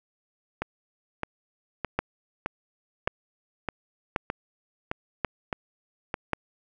two click trains, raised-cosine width 0.5 ms, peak -9 / -13 dBFS, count 5 / 10, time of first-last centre 1.99-6.333 / 0.62-6.141 s, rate 0.921 / 1.63 Hz, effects none

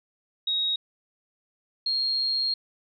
sine tone pair in turn, 3782 / 4245 Hz, A#7 / C8, +24 / +24 cents, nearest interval major second, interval 200 cents, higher second, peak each -23 dBFS, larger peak neither, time 0.47-0.76 / 1.86-2.54 s, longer second, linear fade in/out 5 ms, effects none

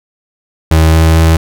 35% pulse tone with pitch steps, 80 / 80.6 / 81.21 Hz, D#2 / E2 / E2, +49 / -38 / -25 cents, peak -3 dBFS, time 0.71-1.37 s, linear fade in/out 5 ms, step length 220 ms, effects none

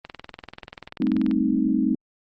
click train, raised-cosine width 0.3 ms, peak -20 dBFS, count 27, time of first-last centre 0.05-1.312 s, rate 20.6 Hz
sine chord, A half-diminished seventh, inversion third, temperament equal, 196 / 220 / 261.6 / 311.1 Hz, G3 / A3 / C4 / Eb4, 0 / 0 / 0 / 0 cents, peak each -27 / -24 / -23 / -24 dBFS, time 1-1.95 s, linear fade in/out 5 ms
effects Opus 24 kbps

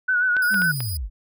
sine tone with vibrato, 1480 Hz, F#6, in tune, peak -17 dBFS, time 0.08-0.72 s, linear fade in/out 10 ms, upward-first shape sine, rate 7.3 Hz, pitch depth 49 cents each way
clicks, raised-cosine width 0.3 ms, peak -16 dBFS, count 4, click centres 0.367 / 0.543 / 0.619 / 0.805 s
5% pulse tone, 4954 Hz, D#8, 8 cents flat, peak -23 dBFS, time 0.42-0.97 s, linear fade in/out 2 ms
sine linear sweep, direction down, 216.4 to 38.89 Hz, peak -25 dBFS, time 0.5-1.1 s, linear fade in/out 50 ms
effects none

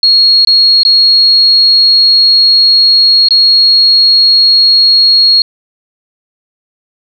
sine tone with dropouts, 4300 Hz, C8, 47 cents sharp, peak -3 dBFS, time 0.03-5.42 s, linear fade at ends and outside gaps 2 ms, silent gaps 0.449-0.472 / 0.833-0.85 / 3.286-3.307 s, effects none

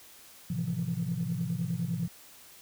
sine chord, F major seventh, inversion first, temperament equal, 110 / 130.81 / 164.81 / 174.61 Hz, A2 / C3 / E3 / F3, 0 / 0 / 0 / 0 cents, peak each -38 / -35 / -33 / -32 dBFS, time 0.5-2.08 s, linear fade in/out 5 ms, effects tanh soft clip ceiling -22 dBFS + white hiss -53 dBFS RMS until 2.61 s

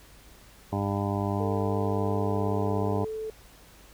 harmonic tone, 100.3 Hz, G2, 40 cents sharp, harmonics 1 / 2 / 3 / 4 / 6 / 7 / 8 / 9 / 10, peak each -29 / -32 / -34 / -35 / -37 / -37 / -38 / -39 / -39 dBFS, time 0.72-3.05 s, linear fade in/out 10 ms
sine tone with pitch glide, 450 to 437.9 Hz, A4 to A4, +39 to -8 cents, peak -31 dBFS, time 1.4-3.3 s, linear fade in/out 2 ms, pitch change -47 cents, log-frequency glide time 1.59-2.48 s
effects added 50 Hz sine -54 dBFS peak until 3.93 s + pink hiss -54 dBFS RMS until 3.93 s

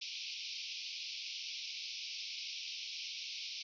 white band-pass noise, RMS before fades -44 dBFS, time 0.01-3.63 s, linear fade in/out 10 ms, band 2300 to 5700 Hz, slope 96 dB/octave, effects none

